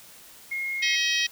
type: tone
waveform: sine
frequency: 2150 Hz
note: C7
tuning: 47 cents sharp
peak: -27 dBFS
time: 0.51-0.96 s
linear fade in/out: 10 ms
type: harmonic tone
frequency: 636 Hz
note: D#5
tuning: 38 cents sharp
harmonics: 3 / 4 / 5 / 6 / 7 / 8 / 9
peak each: -28 / -28 / -28 / -31 / -34 / -33 / -32 dBFS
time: 0.82-1.27 s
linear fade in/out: 10 ms
effects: white hiss -49 dBFS RMS until 1.31 s